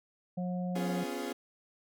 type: harmonic tone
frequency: 180 Hz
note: F#3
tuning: 47 cents flat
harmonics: 1 / 3 / 4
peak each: -32 / -42 / -44 dBFS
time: 0.37-1.04 s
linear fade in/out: 10 ms
type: chord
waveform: 30% pulse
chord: C# dominant seventh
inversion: third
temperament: equal with one note detuned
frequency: 250.8 / 277.2 / 349.2 / 415.3 Hz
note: B3 / C#4 / E#4 / G#4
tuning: +27 / 0 / 0 / 0 cents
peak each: -38 dBFS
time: 0.75-1.33 s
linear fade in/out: 10 ms
effects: none